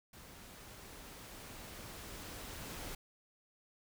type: noise with level ramp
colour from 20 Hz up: pink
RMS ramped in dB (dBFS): -55 to -45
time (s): 0.13-2.95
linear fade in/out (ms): 5
effects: none